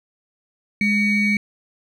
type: ring-modulated tone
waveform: triangle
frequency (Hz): 1023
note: C6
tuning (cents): -39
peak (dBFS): -11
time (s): 0.81-1.37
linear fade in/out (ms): 2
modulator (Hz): 1230
effects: none